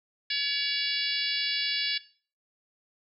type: harmonic tone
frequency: 568 Hz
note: C#5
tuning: 42 cents sharp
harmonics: 3 / 4 / 5 / 6 / 7 / 8 / 9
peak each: -35 / -35 / -35 / -35 / -35 / -35 / -35 dBFS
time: 0.3-1.98 s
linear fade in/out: 5 ms
effects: noise-tail reverb RT60 0.4 s tail -17 dB re dry